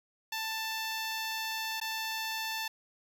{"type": "tone with dropouts", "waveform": "10% pulse", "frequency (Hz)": 885, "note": "A5", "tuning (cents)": 10, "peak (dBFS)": -25, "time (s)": [0.32, 2.68], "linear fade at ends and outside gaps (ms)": 5, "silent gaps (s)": [1.801, 1.813], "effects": []}